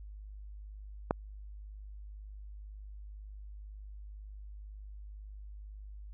click, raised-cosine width 1 ms, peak -13 dBFS, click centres 1.109 s, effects added 51 Hz sine -44 dBFS peak until 6.13 s

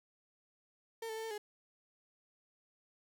35% pulse tone with pitch steps, 454 / 440.7 / 445 / 448.3 / 418.6 Hz, A#4 / A4 / A4 / A4 / G#4, -46 / +3 / +20 / +32 / +14 cents, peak -38 dBFS, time 1.02-1.38 s, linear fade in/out 5 ms, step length 72 ms, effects none

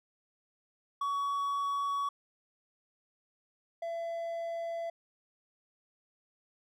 triangle tone pair in turn, 1126 / 671.7 Hz, C#6 / E5, +27 / +32 cents, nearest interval major sixth, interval 895 cents, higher first, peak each -28 / -32 dBFS, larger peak first, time 1.01-2.09 / 3.82-4.9 s, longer neither, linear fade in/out 5 ms, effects none

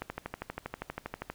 click train, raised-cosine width 0.5 ms, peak -20 dBFS, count 17, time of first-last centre 0.02-1.3 s, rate 12.5 Hz, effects pink hiss -60 dBFS RMS until 1.34 s

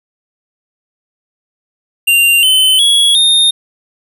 square tone with pitch steps, 2781 / 3050 / 3346 / 3670 Hz, F7 / G7 / G#7 / A#7, -8 / -48 / +12 / -28 cents, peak -7 dBFS, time 2.07-3.51 s, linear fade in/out 10 ms, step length 360 ms, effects none

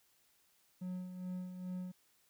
triangle tone with tremolo, 182.4 Hz, F#3, 24 cents flat, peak -36 dBFS, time 0.81-1.92 s, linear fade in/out 10 ms, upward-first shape sine, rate 2.4 Hz, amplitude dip 55%, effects white hiss -72 dBFS RMS until 2.29 s

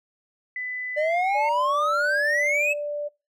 sine tone with pitch glide, 2000 to 2168 Hz, B6 to C#7, +21 to -39 cents, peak -28 dBFS, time 0.56-1.49 s, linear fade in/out 2 ms, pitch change +140 cents, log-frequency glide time 0.97-1.24 s
triangle exponential sweep, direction up, 587.3 to 2637 Hz, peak -19 dBFS, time 0.96-2.74 s, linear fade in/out 20 ms
sine tone, 587.3 Hz, D5, in tune, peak -26 dBFS, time 1.34-3.09 s, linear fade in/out 20 ms
effects noise-tail reverb RT60 0.3 s tail -24 dB re dry

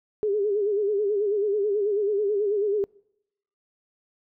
sine tone with vibrato, 410.9 Hz, G#4, 18 cents flat, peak -21 dBFS, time 0.23-2.84 s, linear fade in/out 0 ms, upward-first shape sine, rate 9.2 Hz, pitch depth 81 cents each way, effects noise-tail reverb RT60 0.8 s tail -26 dB re dry

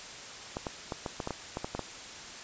clicks, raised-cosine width 1 ms, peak -19 dBFS, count 11, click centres 0.569 / 0.668 / 0.922 / 1.062 / 1.202 / 1.274 / 1.307 / 1.571 / 1.645 / 1.75 / 1.793 s, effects white hiss -44 dBFS RMS until 2.43 s + resampled to 16000 Hz

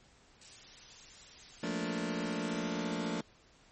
blue noise, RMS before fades -48 dBFS, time 0.41-1.65 s, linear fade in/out 5 ms
sawtooth chord, Bb major seventh, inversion second, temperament just, 174.81 / 218.5 / 233.1 / 291.4 Hz, F3 / A3 / Bb3 / D4, +2 / -12 / 0 / -13 cents, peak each -35 dBFS, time 1.63-3.21 s, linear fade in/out 5 ms
effects pink hiss -63 dBFS RMS until 3.71 s + MP3 32 kbps

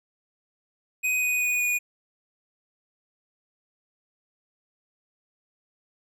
square tone with pitch steps, 2504 / 2488 / 2472 / 2457 Hz, D#7 / D#7 / D#7 / D#7, +10 / -1 / -12 / -22 cents, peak -23 dBFS, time 1.03-1.79 s, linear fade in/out 20 ms, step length 190 ms, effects none

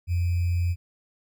sine tone with sample-and-hold, 87.31 Hz, F2, in tune, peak -21 dBFS, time 0.07-0.76 s, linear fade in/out 50 ms, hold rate 2450 Hz, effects none

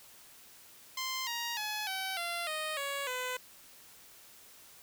10% pulse tone with pitch steps, 1044 / 940.9 / 848 / 764.3 / 688.8 / 620.8 / 559.5 / 504.2 Hz, C6 / A#5 / G#5 / G5 / F5 / D#5 / C#5 / B4, -4 / +16 / +36 / -44 / -24 / -4 / +16 / +36 cents, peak -26 dBFS, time 0.97-3.37 s, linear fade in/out 5 ms, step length 300 ms, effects white hiss -56 dBFS RMS until 4.82 s

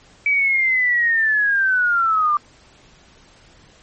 sine linear sweep, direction down, 2300 to 1174.7 Hz, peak -14 dBFS, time 0.26-2.37 s, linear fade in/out 2 ms, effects pink hiss -50 dBFS RMS until 3.82 s + MP3 32 kbps

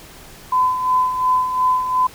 sine tone with tremolo, 1014 Hz, B5, 45 cents sharp, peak -12 dBFS, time 0.52-2.07 s, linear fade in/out 5 ms, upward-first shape sine, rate 2.8 Hz, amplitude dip 60%, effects pink hiss -41 dBFS RMS until 2.14 s

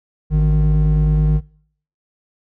triangle tone pair together, 54.06 / 152.9 Hz, A1 / D#3, -30 / -30 cents, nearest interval octave + tritone, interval 1800 cents, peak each -11 dBFS, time 0.3-1.41 s, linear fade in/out 50 ms, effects noise-tail reverb RT60 0.6 s tail -25 dB re dry + tanh soft clip ceiling -7 dBFS

